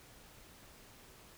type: silence
effects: pink hiss -58 dBFS RMS until 1.37 s